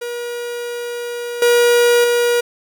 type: tone with level steps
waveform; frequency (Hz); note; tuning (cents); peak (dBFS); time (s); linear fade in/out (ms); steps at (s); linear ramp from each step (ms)
45% pulse; 479.1; A#4; +47; -23 / -10 / -13; 0.01-2.41; 10; 1.42 / 2.04; 2
effects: none